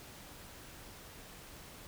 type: silence
effects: pink hiss -52 dBFS RMS until 1.87 s